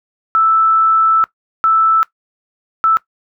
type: tone bursts at uneven times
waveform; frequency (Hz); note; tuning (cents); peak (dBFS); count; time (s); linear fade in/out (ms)
sine; 1318.5; E6; 0; -8; 3; 0.35-1.24 / 1.64-2.03 / 2.84-2.97; 0
effects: noise-tail reverb RT60 0.1 s tail -19 dB re dry